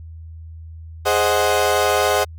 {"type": "chord", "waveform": "30% pulse", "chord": "Ab dominant seventh", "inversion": "none", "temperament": "equal", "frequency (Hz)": [415.3, 523.3, 622.3, 740], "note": ["Ab4", "C5", "Eb5", "Gb5"], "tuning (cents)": [0, 0, 0, 0], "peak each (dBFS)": -18, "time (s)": [1.05, 2.25], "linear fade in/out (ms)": 20, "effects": ["added 81 Hz sine -33 dBFS peak until 2.38 s", "MP3 96 kbps"]}